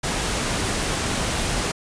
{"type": "noise", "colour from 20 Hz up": "pink", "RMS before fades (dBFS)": -24, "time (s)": [0.03, 1.72], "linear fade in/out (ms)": 10, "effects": ["resampled to 22050 Hz"]}